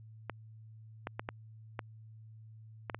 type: clicks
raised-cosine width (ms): 0.5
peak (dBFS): -21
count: 7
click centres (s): 0.297 / 1.071 / 1.195 / 1.289 / 1.792 / 2.898 / 2.946
effects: added 110 Hz sine -50 dBFS peak until 2.99 s + resampled to 8000 Hz